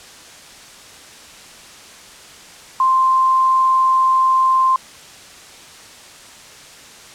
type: tone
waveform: sine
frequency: 1046.5 Hz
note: C6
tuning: in tune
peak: -11 dBFS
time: 2.8-4.76 s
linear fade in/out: 2 ms
effects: white hiss -40 dBFS RMS until 7.14 s + low-pass 8000 Hz 12 dB/octave